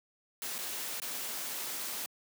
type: noise with dropouts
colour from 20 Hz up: white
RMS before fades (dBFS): -38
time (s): 0.42-2.06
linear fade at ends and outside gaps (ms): 1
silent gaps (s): 0.582-0.587 / 1-1.019
effects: high-pass 200 Hz 12 dB/octave